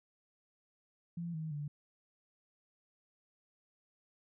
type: tone with pitch steps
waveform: sine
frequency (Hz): 170.4 / 158.07 / 146.64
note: F3 / D#3 / D3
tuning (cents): -42 / +28 / -2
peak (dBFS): -37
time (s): 1.17-1.68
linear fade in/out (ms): 5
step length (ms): 170
effects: none